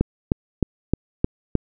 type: click train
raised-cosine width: 3 ms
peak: -4 dBFS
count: 6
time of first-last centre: 0.01-1.553 s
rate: 3.24 Hz
effects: none